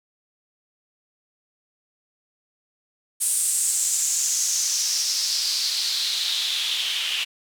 white noise with band-pass filter sweep, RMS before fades -24 dBFS, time 3.2-7.25 s, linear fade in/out 20 ms, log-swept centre 9100 to 2900 Hz, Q 4.1, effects none

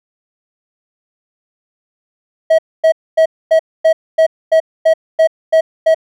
triangle tone bursts, 643 Hz, E5, 43 cents flat, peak -4 dBFS, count 11, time 2.5-5.946 s, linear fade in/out 10 ms, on 86 ms, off 250 ms, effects none

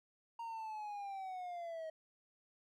triangle linear sweep, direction down, 932 to 630 Hz, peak -40 dBFS, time 0.39-1.9 s, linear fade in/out 5 ms, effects none

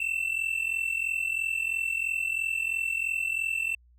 triangle tone pair together, 2656 / 2699 Hz, E7 / E7, +12 / +40 cents, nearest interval unison, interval 28 cents, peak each -28 dBFS, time 0-3.75 s, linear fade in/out 5 ms, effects added 60 Hz sine -56 dBFS peak until 3.98 s

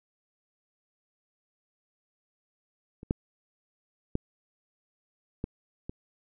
clicks, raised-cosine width 3 ms, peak -30 / -12 / -14 / -18 / -23 dBFS, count 5, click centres 3.031 / 3.109 / 4.154 / 5.441 / 5.895 s, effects none

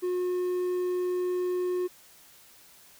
triangle tone, 361 Hz, F#4, 43 cents flat, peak -24 dBFS, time 0.02-1.88 s, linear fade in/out 20 ms, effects white hiss -55 dBFS RMS until 2.99 s

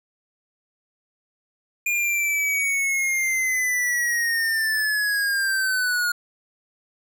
square linear sweep, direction down, 2425 to 1430 Hz, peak -21 dBFS, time 1.86-6.12 s, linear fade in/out 5 ms, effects none

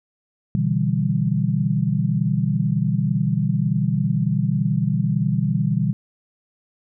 sine chord, E minor seventh, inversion second, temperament equal, 123.47 / 146.83 / 164.81 / 196 Hz, B2 / D3 / E3 / G3, 0 / 0 / 0 / 0 cents, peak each -23 dBFS, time 0.55-5.93 s, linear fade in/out 0 ms, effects none

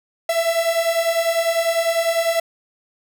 45% pulse beating tone pair, 659.3 / 669.3 Hz, E5 / E5, 0 / +26 cents, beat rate 10 Hz, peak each -22 / -19 dBFS, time 0.29-2.4 s, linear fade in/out 5 ms, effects none

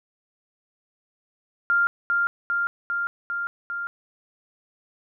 sine tone with echo, 1396.9 Hz, F6, in tune, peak -17 dBFS, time 1.7-1.87 s, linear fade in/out 0 ms, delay 400 ms, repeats 5, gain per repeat -2 dB, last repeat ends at 3.87 s, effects none

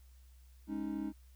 triangle chord, Ab suspended fourth, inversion none, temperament equal, 207.7 / 277.2 / 311.1 Hz, Ab3 / Db4 / Eb4, 0 / 0 / 0 cents, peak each -39 / -39 / -37 dBFS, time 0.67-1.13 s, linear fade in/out 50 ms, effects added 63 Hz sine -56 dBFS peak until 1.35 s + white hiss -71 dBFS RMS until 1.35 s

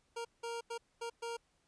25% pulse tone bursts at uneven times, 466.2 Hz, A#4, in tune, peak -35 dBFS, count 5, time 0.16-0.25 / 0.43-0.61 / 0.7-0.78 / 1.01-1.1 / 1.22-1.37 s, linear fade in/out 10 ms, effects pink hiss -75 dBFS RMS until 1.67 s + resampled to 22050 Hz

